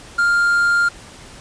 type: tone with quantisation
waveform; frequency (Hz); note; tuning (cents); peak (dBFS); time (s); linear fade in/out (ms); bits
triangle; 1400; F6; +4; -11; 0.18-0.89; 10; 6
effects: pink hiss -40 dBFS RMS until 1.4 s + resampled to 22050 Hz